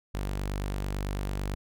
sawtooth tone, 49 Hz, G1, in tune, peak -26 dBFS, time 0.14-1.55 s, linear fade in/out 10 ms, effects none

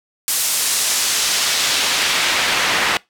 pink noise with band-pass filter sweep, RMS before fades -18 dBFS, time 0.28-2.97 s, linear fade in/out 0 ms, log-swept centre 10000 to 1900 Hz, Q 0.76, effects noise-tail reverb RT60 0.2 s tail -23 dB re dry

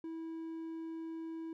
triangle tone, 325.9 Hz, E4, 20 cents flat, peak -38 dBFS, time 0.04-1.53 s, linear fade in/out 2 ms, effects none

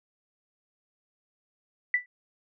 sine tone with exponential decay, 1975.5 Hz, B6, in tune, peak -17 dBFS, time 1.94-2.06 s, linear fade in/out 2 ms, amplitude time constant 25 ms, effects none

